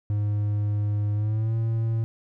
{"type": "tone with pitch glide", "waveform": "triangle", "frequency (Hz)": [103.83, 113.23], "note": ["G#2", "A#2"], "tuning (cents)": [0, -50], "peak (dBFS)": -20, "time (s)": [0.1, 2.04], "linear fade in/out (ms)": 0, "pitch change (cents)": 150, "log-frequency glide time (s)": [1.14, 1.55], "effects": []}